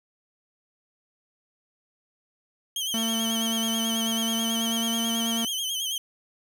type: tone with vibrato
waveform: sawtooth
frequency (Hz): 3136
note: G7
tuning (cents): 0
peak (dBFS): -24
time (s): 2.76-5.98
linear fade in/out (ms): 2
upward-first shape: sine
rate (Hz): 9.2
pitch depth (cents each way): 73
type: tone with pitch glide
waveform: 45% pulse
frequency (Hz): 225.6 to 228.6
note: A3 to A#3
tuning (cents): +44 to -34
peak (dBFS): -27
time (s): 2.94-5.45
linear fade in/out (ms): 2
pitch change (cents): +22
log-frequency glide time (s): 4.15-4.98
effects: none